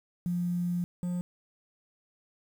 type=tone pair in turn; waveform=sine / triangle; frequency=175.8 / 177.53 Hz; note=F3 / F3; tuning=+12 / +29 cents; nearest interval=unison; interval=17 cents; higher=second; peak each=-27 dBFS; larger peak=neither; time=0.26-0.84 / 1.03-1.21 s; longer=first; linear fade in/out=0 ms; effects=9-bit